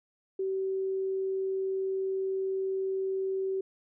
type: tone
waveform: sine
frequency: 383.1 Hz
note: G4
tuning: 40 cents flat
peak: -28 dBFS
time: 0.39-3.61 s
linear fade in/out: 5 ms
effects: none